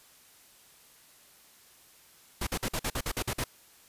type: noise bursts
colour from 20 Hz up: pink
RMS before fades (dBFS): -31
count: 10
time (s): 2.41-3.441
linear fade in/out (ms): 5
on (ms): 59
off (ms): 49
effects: white hiss -58 dBFS RMS until 3.88 s + resampled to 32000 Hz